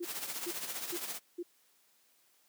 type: tone bursts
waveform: sine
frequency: 348.3 Hz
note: F4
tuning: 5 cents flat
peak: -35 dBFS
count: 4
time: 0-1.43 s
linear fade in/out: 10 ms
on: 50 ms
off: 410 ms
type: noise with tremolo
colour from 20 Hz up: white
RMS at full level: -37 dBFS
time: 0.02-1.2 s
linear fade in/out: 50 ms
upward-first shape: triangle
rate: 15 Hz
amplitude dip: 65%
effects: white hiss -69 dBFS RMS until 2.48 s + high-pass 200 Hz 12 dB/octave